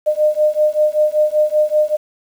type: beating tone pair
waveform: sine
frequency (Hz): 605 / 610.2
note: D#5 / D#5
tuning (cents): -49 / -34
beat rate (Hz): 5.2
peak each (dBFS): -15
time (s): 0.06-1.97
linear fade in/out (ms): 20
effects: 7-bit